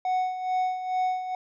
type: tone with tremolo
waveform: triangle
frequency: 740 Hz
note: F#5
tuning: in tune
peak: -20 dBFS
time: 0.05-1.35 s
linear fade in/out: 2 ms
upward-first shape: sine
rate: 2.3 Hz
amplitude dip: 65%
effects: resampled to 16000 Hz